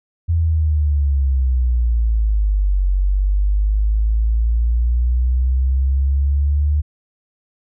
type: exponential two-way sweep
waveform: sine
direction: down then up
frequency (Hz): 84.5 to 46.49 to 74.6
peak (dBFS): -13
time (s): 0.28-6.82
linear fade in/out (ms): 20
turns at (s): 2.86
effects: none